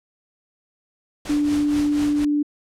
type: noise with tremolo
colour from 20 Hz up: pink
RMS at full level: -31 dBFS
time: 1.25-2.25 s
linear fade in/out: 5 ms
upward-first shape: triangle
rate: 4.2 Hz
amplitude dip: 80%
type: tone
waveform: sine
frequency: 293.7 Hz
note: D4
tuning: in tune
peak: -17 dBFS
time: 1.29-2.43 s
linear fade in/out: 10 ms
effects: low-pass 9000 Hz 12 dB/octave